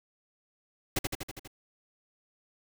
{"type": "noise with echo", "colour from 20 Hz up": "pink", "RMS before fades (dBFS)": -28, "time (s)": [0.96, 0.99], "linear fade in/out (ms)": 5, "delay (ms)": 81, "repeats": 6, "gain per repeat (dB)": -3, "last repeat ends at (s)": 1.476, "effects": []}